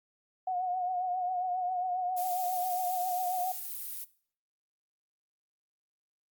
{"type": "tone with vibrato", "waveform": "sine", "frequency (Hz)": 730, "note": "F#5", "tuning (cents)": -24, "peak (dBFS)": -29, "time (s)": [0.47, 3.52], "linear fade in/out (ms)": 5, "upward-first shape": "triangle", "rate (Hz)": 7.4, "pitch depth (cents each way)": 54}
{"type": "noise", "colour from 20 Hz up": "violet", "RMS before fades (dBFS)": -39, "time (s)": [2.16, 4.05], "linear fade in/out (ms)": 20}
{"effects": ["noise-tail reverb RT60 0.5 s tail -19 dB re dry", "Opus 48 kbps"]}